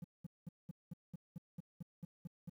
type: tone bursts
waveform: triangle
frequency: 170 Hz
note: F3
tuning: 46 cents flat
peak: -40 dBFS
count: 12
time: 0.02-2.496 s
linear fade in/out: 5 ms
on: 23 ms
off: 200 ms
effects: tanh soft clip ceiling -36 dBFS + 12-bit